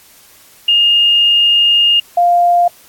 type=tone pair in turn; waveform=sine; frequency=2834 / 699.4 Hz; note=F7 / F5; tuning=+25 / +2 cents; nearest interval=2 octaves; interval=2423 cents; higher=first; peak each=-7 dBFS; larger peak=neither; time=0.68-2 / 2.17-2.68 s; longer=first; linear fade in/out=5 ms; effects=white hiss -44 dBFS RMS until 2.88 s + AAC 64 kbps

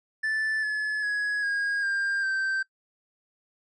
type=tone with pitch steps; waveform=triangle; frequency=1755 / 1713.9 / 1673.8 / 1634.6 / 1596.4 / 1559 Hz; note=A6 / A6 / G#6 / G#6 / G6 / G6; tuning=-5 / -46 / +13 / -28 / +31 / -10 cents; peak=-23 dBFS; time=0.23-2.63 s; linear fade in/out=10 ms; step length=400 ms; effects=noise-tail reverb RT60 0.1 s tail -21 dB re dry + resampled to 22050 Hz

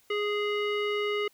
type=tone with low-pass filter; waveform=square; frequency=415.3 Hz; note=G#4; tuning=in tune; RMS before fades=-29 dBFS; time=0.1-1.28 s; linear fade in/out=5 ms; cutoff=2600 Hz; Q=3.9; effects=white hiss -64 dBFS RMS until 1.33 s

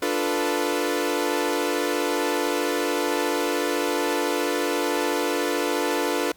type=chord; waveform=sawtooth; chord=B half-diminished seventh; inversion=first; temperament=equal; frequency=293.7 / 349.2 / 440 / 493.9 Hz; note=D4 / F4 / A4 / B4; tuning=0 / 0 / 0 / 0 cents; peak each=-24 dBFS; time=0.02-6.32 s; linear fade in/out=5 ms; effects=pink hiss -55 dBFS RMS until 6.36 s

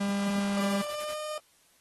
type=tone; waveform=45% pulse; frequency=200 Hz; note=G3; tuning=35 cents sharp; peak=-27 dBFS; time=0-0.82 s; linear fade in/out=10 ms
type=tone with pitch glide; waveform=30% pulse; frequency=589 to 609.1 Hz; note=D5 to D#5; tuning=+5 to -37 cents; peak=-31 dBFS; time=0.57-1.38 s; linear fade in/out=2 ms; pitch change=+58 cents; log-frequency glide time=0.78-1.17 s
type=noise bursts; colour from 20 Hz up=white; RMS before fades=-42 dBFS; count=6; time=0.6-1.144 s; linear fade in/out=10 ms; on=64 ms; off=32 ms
effects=white hiss -64 dBFS RMS until 1.8 s + AAC 32 kbps

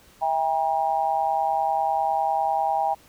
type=tone with amplitude modulation; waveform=sine; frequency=800 Hz; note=G5; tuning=35 cents sharp; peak=-16 dBFS; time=0.21-2.95 s; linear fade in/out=20 ms; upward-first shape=sine; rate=150 Hz; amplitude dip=95%; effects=pink hiss -54 dBFS RMS until 3.08 s

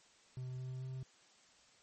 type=tone with pitch steps; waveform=triangle; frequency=127.8 / 128.8 / 130.4 Hz; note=C3 / C3 / C3; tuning=-40 / -27 / -5 cents; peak=-39 dBFS; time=0.37-1.03 s; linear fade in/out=2 ms; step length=220 ms; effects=white hiss -66 dBFS RMS until 1.82 s + MP3 32 kbps

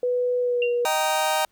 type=tone with pitch glide; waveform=sine; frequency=493.9 to 482.3 Hz; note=B4 to B4; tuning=0 to -41 cents; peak=-20 dBFS; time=0.03-0.85 s; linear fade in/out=2 ms; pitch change=-41 cents; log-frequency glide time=0.4-0.66 s
type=tone with exponential decay; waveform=sine; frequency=2769 Hz; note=F7; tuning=15 cents flat; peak=-22 dBFS; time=0.62-0.82 s; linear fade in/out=2 ms; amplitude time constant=43 ms
type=chord; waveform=sawtooth; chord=Eb major; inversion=none; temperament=just; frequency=622.3 / 777.8 / 933.4 Hz; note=Eb5 / G5 / Bb5; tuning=0 / -14 / +2 cents; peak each=-21 dBFS; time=0.85-1.45 s; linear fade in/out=2 ms
effects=pink hiss -67 dBFS RMS until 1.51 s

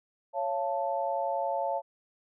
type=chord; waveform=sine; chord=Db augmented; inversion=none; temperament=equal with one note detuned; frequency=554.4 / 685.3 / 880 Hz; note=Db5 / F5 / A5; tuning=0 / -33 / 0 cents; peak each=-32 dBFS; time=0.33-1.82 s; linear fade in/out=50 ms; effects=none

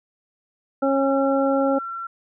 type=tone; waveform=sine; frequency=1357 Hz; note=E6; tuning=50 cents sharp; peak=-28 dBFS; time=0.82-2.07 s; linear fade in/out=5 ms
type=harmonic tone; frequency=273 Hz; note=C#4; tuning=26 cents flat; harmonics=1 / 2 / 3; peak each=-21 / -20 / -27 dBFS; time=0.82-1.79 s; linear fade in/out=10 ms
effects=none

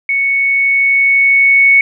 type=tone with level ramp; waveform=sine; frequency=2217 Hz; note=C#7; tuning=in tune; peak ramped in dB=-11 to -4 dBFS; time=0.09-1.81 s; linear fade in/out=2 ms; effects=none

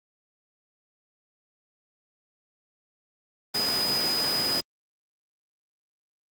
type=tone in noise; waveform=sine; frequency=4978 Hz; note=D#8; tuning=in tune; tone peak=-24 dBFS; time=3.54-4.61 s; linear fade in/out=10 ms; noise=pink; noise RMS=-29 dBFS; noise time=3.54-4.61 s; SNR=+2 dB; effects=high-pass 200 Hz 12 dB/octave + Opus 32 kbps

